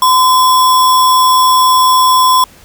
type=tone with sample-and-hold; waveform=sine; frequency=1024 Hz; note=C6; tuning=38 cents flat; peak=-5 dBFS; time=0.02-2.44 s; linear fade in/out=2 ms; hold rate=4410 Hz; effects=pink hiss -41 dBFS RMS until 2.64 s